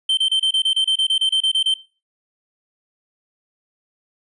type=tone bursts; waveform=triangle; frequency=3112 Hz; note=G7; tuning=13 cents flat; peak=-13 dBFS; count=15; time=0.09-1.741 s; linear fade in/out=5 ms; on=83 ms; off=29 ms; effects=noise-tail reverb RT60 0.3 s tail -17 dB re dry + resampled to 24000 Hz